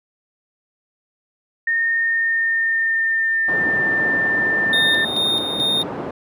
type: tone with pitch glide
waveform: sine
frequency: 1833 to 1790.1 Hz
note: A#6 to A6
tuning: -30 to +29 cents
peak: -16 dBFS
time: 1.67-5.05 s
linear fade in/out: 5 ms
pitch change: -41 cents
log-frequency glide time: 1.97-3.86 s
type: band-pass noise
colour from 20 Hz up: pink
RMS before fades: -28 dBFS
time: 3.48-6.11 s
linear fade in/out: 5 ms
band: 210 to 900 Hz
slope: 12 dB/octave
type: tone with tremolo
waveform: triangle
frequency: 3673 Hz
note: A#7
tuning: 26 cents flat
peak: -15 dBFS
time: 4.73-5.83 s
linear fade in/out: 2 ms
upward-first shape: square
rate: 2.3 Hz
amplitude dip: 50%
effects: none